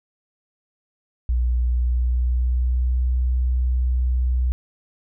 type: tone with pitch glide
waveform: sine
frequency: 60.6 to 62.45 Hz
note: B1 to B1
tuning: -32 to +20 cents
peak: -17 dBFS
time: 1.29-4.52 s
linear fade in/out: 0 ms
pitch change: +52 cents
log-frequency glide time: 1.59-3.03 s
effects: none